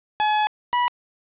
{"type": "tone pair in turn", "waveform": "40% pulse", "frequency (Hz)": [849, 974.9], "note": ["G#5", "B5"], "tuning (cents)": [38, -23], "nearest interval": "major second", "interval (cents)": 239, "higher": "second", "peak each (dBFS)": -17, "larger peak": "neither", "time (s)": [[0.2, 0.47], [0.73, 0.88]], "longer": "first", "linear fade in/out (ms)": 0, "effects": ["resampled to 8000 Hz", "9-bit"]}